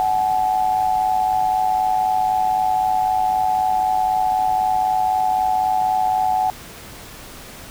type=tone pair together; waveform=sine; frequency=748.1 / 852 Hz; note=F#5 / G#5; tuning=+19 / +44 cents; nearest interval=major second; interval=225 cents; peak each=-17 / -21 dBFS; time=0-6.5 s; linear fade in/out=0 ms; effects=pink hiss -38 dBFS RMS until 7.7 s